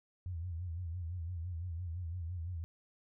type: tone with vibrato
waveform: sine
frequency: 86.2 Hz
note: F2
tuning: 22 cents flat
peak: -37 dBFS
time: 0.26-2.64 s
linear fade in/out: 0 ms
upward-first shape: sine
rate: 5.9 Hz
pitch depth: 110 cents each way
effects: none